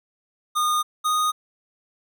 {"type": "tone pair in turn", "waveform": "square", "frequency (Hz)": [1224, 1238.9], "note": ["D#6", "D#6"], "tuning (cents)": [-29, -8], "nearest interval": "unison", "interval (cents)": 21, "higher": "second", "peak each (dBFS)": -20, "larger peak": "neither", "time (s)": [[0.55, 0.83], [1.04, 1.32]], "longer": "neither", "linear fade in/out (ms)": 20, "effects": []}